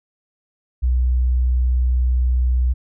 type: tone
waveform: sine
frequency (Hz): 62.3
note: B1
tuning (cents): +16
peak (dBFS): -14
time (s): 0.82-2.74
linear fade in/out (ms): 20
effects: none